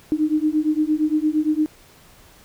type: beating tone pair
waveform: sine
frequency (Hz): 302.9 / 311.6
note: D#4 / D#4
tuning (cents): -46 / +3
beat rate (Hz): 8.7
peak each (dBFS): -20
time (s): 0.12-1.66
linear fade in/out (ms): 0
effects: pink hiss -50 dBFS RMS until 2.44 s